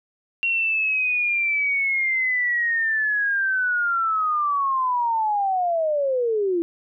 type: linear sweep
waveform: sine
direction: down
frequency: 2750 to 329.6 Hz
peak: -19 dBFS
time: 0.43-6.62 s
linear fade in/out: 0 ms
effects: none